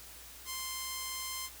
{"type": "tone", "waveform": "5% pulse", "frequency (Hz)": 1046.5, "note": "C6", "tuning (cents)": 0, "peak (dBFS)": -25, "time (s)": [0.45, 1.5], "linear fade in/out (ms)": 50, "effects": ["added 60 Hz sine -58 dBFS peak until 1.6 s", "white hiss -51 dBFS RMS until 1.6 s"]}